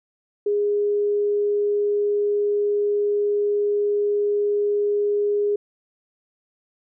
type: tone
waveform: sine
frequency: 411.7 Hz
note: G#4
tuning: 15 cents flat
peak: -18 dBFS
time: 0.46-5.56 s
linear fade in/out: 5 ms
effects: none